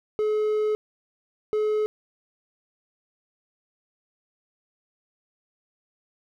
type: tone pair in turn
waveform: triangle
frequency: 426.9 / 426.9 Hz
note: G#4 / G#4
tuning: +48 / +48 cents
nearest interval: unison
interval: 0 cents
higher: neither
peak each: -19 dBFS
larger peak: neither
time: 0.19-0.75 / 1.53-1.86 s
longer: first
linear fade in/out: 0 ms
effects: none